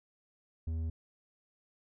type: tone with low-pass filter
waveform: square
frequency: 81.1 Hz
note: E2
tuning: 28 cents flat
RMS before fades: -35 dBFS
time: 0.67-0.9 s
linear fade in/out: 5 ms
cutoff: 210 Hz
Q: 0.54
effects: none